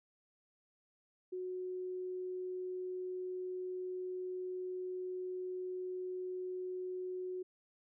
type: tone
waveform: sine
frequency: 367.2 Hz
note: F#4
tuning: 13 cents flat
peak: -38 dBFS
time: 1.32-7.43 s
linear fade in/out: 10 ms
effects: none